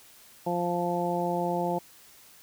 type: harmonic tone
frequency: 174.61 Hz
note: F3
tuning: in tune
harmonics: 1 / 2 / 3 / 4 / 5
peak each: -32 / -32 / -32 / -32 / -32 dBFS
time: 0.46-1.79 s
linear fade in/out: 10 ms
effects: white hiss -54 dBFS RMS until 2.42 s